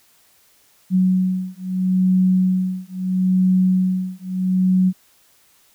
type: beating tone pair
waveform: sine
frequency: 185 / 185.76 Hz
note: F#3 / F#3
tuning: 0 / +7 cents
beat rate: 0.76 Hz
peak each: -18 dBFS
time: 0.9-4.93 s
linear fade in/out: 50 ms
effects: white hiss -56 dBFS RMS until 5.74 s